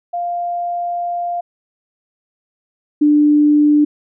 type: tone pair in turn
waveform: sine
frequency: 698.5 / 296.6 Hz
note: F5 / D4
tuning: 0 / +17 cents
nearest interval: octave + minor third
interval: 1483 cents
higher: first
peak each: -18 / -8 dBFS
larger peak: second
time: 0.13-1.41 / 3.01-3.85 s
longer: first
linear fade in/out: 10 ms
effects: none